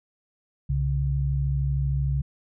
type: tone pair together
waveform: sine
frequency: 65.41 / 138.59 Hz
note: C2 / C#3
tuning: 0 / 0 cents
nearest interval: octave + minor second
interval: 1300 cents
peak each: -25 / -24 dBFS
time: 0.69-2.22 s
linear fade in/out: 10 ms
effects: none